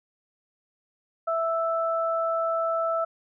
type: tone pair together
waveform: sine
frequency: 659.3 / 1320 Hz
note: E5 / E6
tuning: 0 / +2 cents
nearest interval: octave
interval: 1202 cents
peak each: -25 / -27 dBFS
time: 1.27-3.05 s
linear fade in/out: 10 ms
effects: none